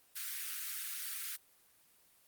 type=high-pass noise; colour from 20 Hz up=white; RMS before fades=-41 dBFS; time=0.15-1.37 s; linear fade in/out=20 ms; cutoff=1300 Hz; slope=48 dB/octave; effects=white hiss -67 dBFS RMS until 2.27 s + Opus 32 kbps